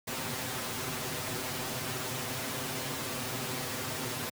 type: noise with comb filter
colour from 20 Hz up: pink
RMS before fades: -35 dBFS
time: 0.07-4.3 s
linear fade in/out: 10 ms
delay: 7.8 ms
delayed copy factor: +0.95
effects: high-pass 100 Hz 12 dB/octave